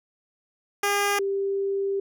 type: tone pair in turn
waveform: 10% pulse / sine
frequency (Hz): 405.2 / 394.1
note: G#4 / G4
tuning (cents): -43 / +9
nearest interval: unison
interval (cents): 48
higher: first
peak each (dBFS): -13 / -23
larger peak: first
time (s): 0.83-1.19 / 1.19-2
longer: second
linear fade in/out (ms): 5
effects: none